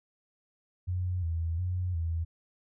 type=tone with vibrato; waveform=sine; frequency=86.5 Hz; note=F2; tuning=16 cents flat; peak=-28 dBFS; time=0.87-2.25 s; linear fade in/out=20 ms; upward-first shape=square; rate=1.4 Hz; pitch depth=79 cents each way; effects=none